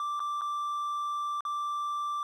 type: tone with dropouts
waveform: triangle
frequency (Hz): 1174.7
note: D6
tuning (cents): 0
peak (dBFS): -28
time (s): 0-2.23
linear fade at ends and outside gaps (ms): 1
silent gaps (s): 0.195-0.202 / 0.411-0.417 / 1.407-1.451
effects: none